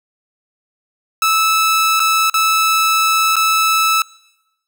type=tone with dropouts; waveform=sawtooth; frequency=1309 Hz; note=E6; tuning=13 cents flat; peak=-8 dBFS; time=1.22-4.02 s; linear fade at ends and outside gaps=2 ms; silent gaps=1.996-2.001 / 2.299-2.341 / 3.357-3.365 s; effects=noise-tail reverb RT60 1.0 s tail -24 dB re dry